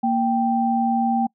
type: tone pair together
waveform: sine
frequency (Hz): 233.1 / 784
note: A#3 / G5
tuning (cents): 0 / 0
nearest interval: octave + major sixth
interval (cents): 2100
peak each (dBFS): -20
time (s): 0.03-1.27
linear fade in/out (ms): 10
effects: noise-tail reverb RT60 0.1 s tail -25 dB re dry